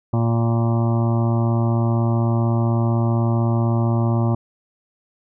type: harmonic tone with a mistuned harmonic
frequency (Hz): 115.8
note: A#2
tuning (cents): -11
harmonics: 1 / 2 / 3 / 5 / 6 / 7 / 8 / 9 / 10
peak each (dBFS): -17 / -23 / -27 / -31 / -33 / -34 / -35 / -36 / -37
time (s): 0.13-4.35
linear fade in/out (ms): 5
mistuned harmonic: 8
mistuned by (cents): +25
effects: none